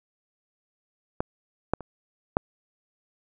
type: clicks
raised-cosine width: 1 ms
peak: -11 / -8 / -24 / -6 dBFS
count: 4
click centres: 1.205 / 1.736 / 1.807 / 2.369 s
effects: none